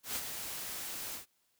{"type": "noise with ADSR envelope", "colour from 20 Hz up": "white", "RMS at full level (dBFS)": -35, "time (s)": [0.03, 1.26], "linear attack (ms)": 130, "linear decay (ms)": 44, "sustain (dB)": -6, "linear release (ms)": 120, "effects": ["white hiss -75 dBFS RMS until 1.59 s"]}